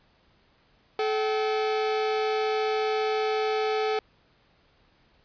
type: tone pair together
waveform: 45% pulse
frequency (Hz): 431.7 / 769.2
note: A4 / G5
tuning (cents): -33 / -33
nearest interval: minor seventh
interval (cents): 1000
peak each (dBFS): -25 / -30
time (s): 0.99-3.99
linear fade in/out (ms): 2
effects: pink hiss -63 dBFS RMS until 5.24 s + resampled to 11025 Hz